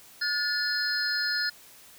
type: tone cluster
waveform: sine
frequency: 1447 / 1738 / 4227 / 5070 Hz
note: F#6 / A6 / C8 / D#8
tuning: -39 / -22 / +17 / +32 cents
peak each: -31 dBFS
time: 0.21-1.5 s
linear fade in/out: 10 ms
effects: white hiss -52 dBFS RMS until 1.98 s